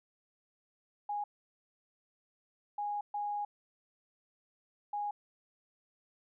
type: tone bursts at uneven times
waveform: sine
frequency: 825 Hz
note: G#5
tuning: 12 cents flat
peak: -33 dBFS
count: 4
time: 1.09-1.24 / 2.78-3.01 / 3.14-3.45 / 4.93-5.11 s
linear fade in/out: 5 ms
effects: none